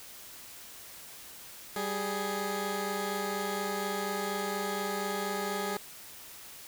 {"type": "tone pair together", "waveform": "15% pulse", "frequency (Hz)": [196, 416.2], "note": ["G3", "G#4"], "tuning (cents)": [0, 4], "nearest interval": "octave + minor second", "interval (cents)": 1304, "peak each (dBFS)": [-29, -27], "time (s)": [1.76, 5.77], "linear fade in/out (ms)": 2, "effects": ["white hiss -48 dBFS RMS until 6.67 s"]}